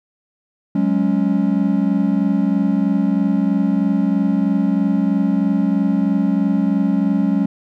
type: chord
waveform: triangle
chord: F# suspended second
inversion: none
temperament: just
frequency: 185 / 208.1 / 277.5 Hz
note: F#3 / G#3 / C#4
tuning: 0 / +4 / +2 cents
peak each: -17 / -16 / -17 dBFS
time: 0.75-7.46 s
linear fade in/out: 5 ms
effects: none

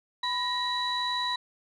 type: tone cluster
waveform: sine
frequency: 993 / 1884 / 3932 Hz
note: B5 / A#6 / B7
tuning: +9 / +18 / -8 cents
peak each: -29 / -34 / -29 dBFS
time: 0.23-1.36 s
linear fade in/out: 5 ms
effects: tanh soft clip ceiling -21 dBFS

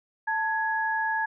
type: tone pair together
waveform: sine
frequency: 885 / 1672.3 Hz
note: A5 / G#6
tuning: +10 / +12 cents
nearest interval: major seventh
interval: 1102 cents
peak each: -27 dBFS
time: 0.27-1.26 s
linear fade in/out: 10 ms
effects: none

